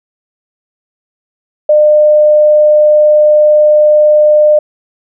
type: tone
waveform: sine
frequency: 603 Hz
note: D5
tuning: 46 cents sharp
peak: -3 dBFS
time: 1.69-4.59 s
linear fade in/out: 5 ms
effects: none